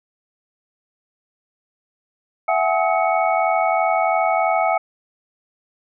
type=tone cluster; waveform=sine; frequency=665 / 748 / 840 / 1276 / 2219 Hz; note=E5 / F#5 / G#5 / D#6 / C#7; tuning=+15 / +19 / +19 / +43 / +1 cents; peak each=-20 / -20 / -24 / -24 / -26 dBFS; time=2.48-4.78 s; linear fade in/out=5 ms; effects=none